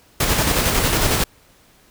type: noise with tremolo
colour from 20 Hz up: pink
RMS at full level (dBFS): -17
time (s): 0.2-1.24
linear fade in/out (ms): 5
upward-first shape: square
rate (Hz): 11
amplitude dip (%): 30
effects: pink hiss -53 dBFS RMS until 1.9 s